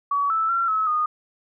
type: tone with pitch steps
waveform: sine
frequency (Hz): 1134 / 1316 / 1363 / 1291 / 1231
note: C#6 / E6 / F6 / E6 / D#6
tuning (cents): +39 / -3 / -43 / -37 / -19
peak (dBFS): -19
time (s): 0.11-1.06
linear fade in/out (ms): 5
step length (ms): 190
effects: none